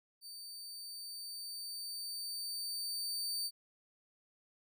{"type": "tone with level ramp", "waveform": "sawtooth", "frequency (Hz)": 4595, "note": "D8", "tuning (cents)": -39, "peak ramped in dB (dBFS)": [-44, -32], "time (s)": [0.21, 3.51], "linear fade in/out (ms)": 50, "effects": []}